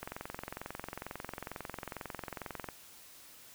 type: click train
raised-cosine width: 0.5 ms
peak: -24 dBFS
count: 60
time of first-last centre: 0.03-2.688 s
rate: 22.2 Hz
effects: white hiss -55 dBFS RMS until 3.54 s